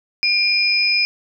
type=tone pair together; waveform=sine; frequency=2399 / 5054 Hz; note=D7 / D#8; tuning=+36 / +26 cents; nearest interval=octave + minor second; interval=1290 cents; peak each=-17 dBFS; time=0.23-1.05 s; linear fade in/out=0 ms; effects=none